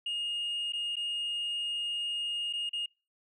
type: tone with dropouts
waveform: sine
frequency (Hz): 2849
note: F7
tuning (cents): +34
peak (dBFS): -29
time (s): 0.06-2.86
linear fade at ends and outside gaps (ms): 5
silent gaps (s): 0.723-0.733 / 0.957-0.966 / 2.528-2.534 / 2.693-2.731
effects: noise-tail reverb RT60 0.3 s tail -26 dB re dry + tanh soft clip ceiling -29 dBFS